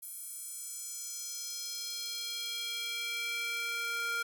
square tone with high-pass filter sweep, 466.2 Hz, A#4, in tune, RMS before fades -38 dBFS, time 0.02-4.23 s, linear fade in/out 10 ms, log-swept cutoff 11000 to 1500 Hz, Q 2.3, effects none

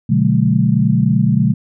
sine chord, B minor seventh, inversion none, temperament equal with one note detuned, 123.47 / 146.83 / 185 / 214.6 Hz, B2 / D3 / F#3 / A3, 0 / 0 / 0 / -43 cents, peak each -16 dBFS, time 0.09-1.54 s, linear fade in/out 10 ms, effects none

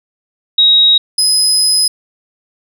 sine / 30% pulse tone pair in turn, 3800 / 5047 Hz, A#7 / D#8, +33 / +24 cents, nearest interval perfect fourth, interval 491 cents, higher second, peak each -5 dBFS, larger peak neither, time 0.58-0.98 / 1.18-1.88 s, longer second, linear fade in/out 5 ms, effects none

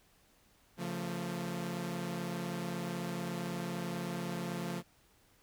sawtooth chord, Db augmented, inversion none, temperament equal with one note detuned, 138.59 / 174.61 / 223.7 Hz, Db3 / F3 / A3, 0 / 0 / +29 cents, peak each -40 / -34 / -38 dBFS, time 0.77-4.83 s, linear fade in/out 50 ms, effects pink hiss -67 dBFS RMS until 5.42 s

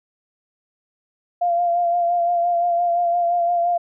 sine tone with vibrato, 694 Hz, F5, 11 cents flat, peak -16 dBFS, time 1.41-3.78 s, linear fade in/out 10 ms, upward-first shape sine, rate 5.8 Hz, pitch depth 28 cents each way, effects none

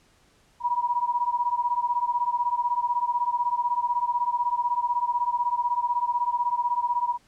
sine beating tone pair, 959 / 975 Hz, A#5 / B5, +49 / -23 cents, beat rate 16 Hz, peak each -25 / -26 dBFS, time 0.6-7.18 s, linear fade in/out 50 ms, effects pink hiss -61 dBFS RMS until 7.27 s + low-pass 9000 Hz 12 dB/octave

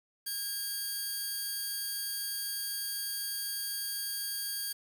10% pulse tone pair together, 1632 / 4616 Hz, G#6 / D8, -31 / -31 cents, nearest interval octave + tritone, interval 1800 cents, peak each -33 / -28 dBFS, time 0.26-4.73 s, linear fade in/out 10 ms, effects 9-bit

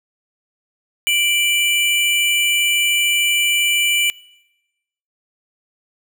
square tone pair together, 2349 / 2958 Hz, D7 / F#7, 0 / -1 cents, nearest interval major third, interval 399 cents, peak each -18 dBFS, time 1.07-4.1 s, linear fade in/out 0 ms, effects noise-tail reverb RT60 1.0 s tail -23 dB re dry

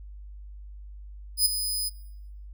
15% pulse tone with ADSR envelope, 5000 Hz, D#8, 8 cents sharp, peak -10 dBFS, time 1.37-1.9 s, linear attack 86 ms, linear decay 12 ms, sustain -10 dB, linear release 25 ms, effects noise-tail reverb RT60 0.8 s tail -19 dB re dry + added 50 Hz sine -40 dBFS peak until 2.53 s

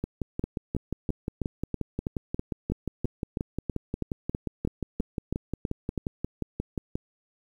two click trains, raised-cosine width 3 ms, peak -16 / -15 dBFS, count 40 / 18, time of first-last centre 0.04-6.955 / 0.44-5.977 s, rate 5.64 / 3.07 Hz, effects 9-bit

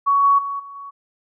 sine tone with level steps, 1120 Hz, C#6, 18 cents sharp, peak -13 / -11 / -23 / -34 / -32 dBFS, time 0.06-0.91 s, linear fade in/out 20 ms, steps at 0.23 / 0.38 / 0.59 / 0.75 s, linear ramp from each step 10 ms, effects none

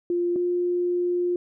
sine tone pair in turn, 349.2 / 353.7 Hz, F4 / F4, 0 / +22 cents, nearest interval unison, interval 22 cents, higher second, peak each -21 dBFS, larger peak neither, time 0.1-0.36 / 0.36-1.36 s, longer second, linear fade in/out 2 ms, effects none

